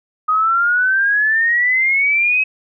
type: exponential sweep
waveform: sine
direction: up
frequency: 1244.5 to 2564 Hz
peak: -12 dBFS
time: 0.28-2.44 s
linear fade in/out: 10 ms
effects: none